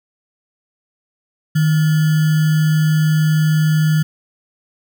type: tone with sample-and-hold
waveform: sine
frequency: 155.56 Hz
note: D#3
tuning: in tune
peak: -11 dBFS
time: 1.55-4.03 s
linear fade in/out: 10 ms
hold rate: 1575 Hz
effects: none